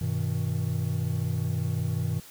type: chord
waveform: triangle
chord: G augmented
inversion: none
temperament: equal with one note detuned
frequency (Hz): 98 / 123.47 / 158.19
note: G2 / B2 / D#3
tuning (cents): 0 / 0 / +29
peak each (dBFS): -28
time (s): 0.01-2.2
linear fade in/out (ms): 5
effects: white hiss -49 dBFS RMS until 2.3 s